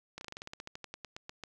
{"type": "slowing click train", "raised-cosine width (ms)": 0.2, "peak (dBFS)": -25, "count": 18, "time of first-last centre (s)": [0.18, 1.437], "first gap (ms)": 31, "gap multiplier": 1.1, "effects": []}